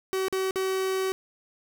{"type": "tone with dropouts", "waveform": "45% pulse", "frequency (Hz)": 379.8, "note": "F#4", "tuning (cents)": 45, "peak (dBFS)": -25, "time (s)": [0.13, 1.12], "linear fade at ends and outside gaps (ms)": 0, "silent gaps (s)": [[0.283, 0.326], [0.509, 0.558]], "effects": []}